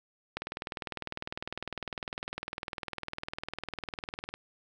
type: click train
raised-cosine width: 0.3 ms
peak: -19 dBFS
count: 80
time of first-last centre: 0.37-4.34 s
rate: 19.9 Hz
effects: none